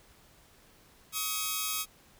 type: tone cluster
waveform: 5% pulse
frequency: 1125 / 1268 / 3263 Hz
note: C#6 / D#6 / G#7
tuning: +25 / +32 / -31 cents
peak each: -27 / -21 / -28 dBFS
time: 1.12-1.86 s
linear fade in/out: 50 ms
effects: pink hiss -60 dBFS RMS until 2.19 s